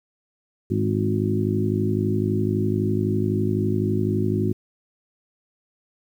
harmonic tone with a mistuned harmonic, 51.91 Hz, G#1, in tune, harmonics 2 / 3 / 4 / 5 / 6 / 7, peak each -24 / -30 / -26 / -28 / -29 / -26 dBFS, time 0.7-4.53 s, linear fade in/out 10 ms, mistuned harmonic 3, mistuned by +43 cents, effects 9-bit

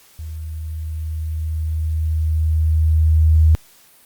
sine tone with level ramp, 78.9 Hz, D#2, 25 cents sharp, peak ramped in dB -27 to -8 dBFS, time 0.19-3.55 s, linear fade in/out 0 ms, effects white hiss -50 dBFS RMS until 4.05 s + Opus 48 kbps

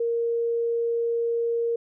sine tone, 466.2 Hz, A#4, in tune, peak -22 dBFS, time 0-1.76 s, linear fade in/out 5 ms, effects none

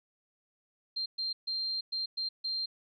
sine tone bursts at uneven times, 4174 Hz, C8, 5 cents flat, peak -31 dBFS, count 6, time 0.96-1.06 / 1.18-1.33 / 1.47-1.81 / 1.92-2.06 / 2.17-2.29 / 2.44-2.66 s, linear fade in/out 10 ms, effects none

